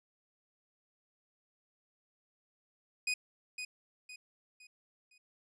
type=tone with echo; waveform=sawtooth; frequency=2489 Hz; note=D#7; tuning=in tune; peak=-27 dBFS; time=3.07-3.14 s; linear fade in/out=5 ms; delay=510 ms; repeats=4; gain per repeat=-8 dB; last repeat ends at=5.18 s; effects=resampled to 22050 Hz